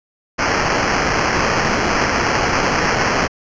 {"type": "noise with sample-and-hold", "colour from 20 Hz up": "violet", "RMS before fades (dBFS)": -17, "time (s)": [0.38, 3.28], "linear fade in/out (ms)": 20, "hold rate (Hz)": 3675, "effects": ["resampled to 16000 Hz"]}